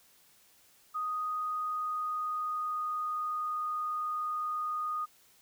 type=tone with pitch glide; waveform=sine; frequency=1244.5 to 1233.8 Hz; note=D#6 to D#6; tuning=0 to -15 cents; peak=-31 dBFS; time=0.94-5.06 s; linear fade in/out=20 ms; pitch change=-15 cents; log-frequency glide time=1.34-3.62 s; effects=white hiss -63 dBFS RMS until 5.41 s